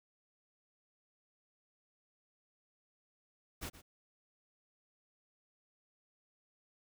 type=noise with echo; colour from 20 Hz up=pink; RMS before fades=-42 dBFS; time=3.61-3.7 s; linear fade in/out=20 ms; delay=120 ms; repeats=1; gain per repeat=-14 dB; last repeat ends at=3.82 s; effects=none